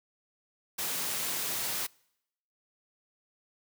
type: noise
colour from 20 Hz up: white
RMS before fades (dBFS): -33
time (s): 0.78-1.87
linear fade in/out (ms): 10
effects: noise-tail reverb RT60 0.8 s tail -26 dB re dry + high-pass 100 Hz 12 dB/octave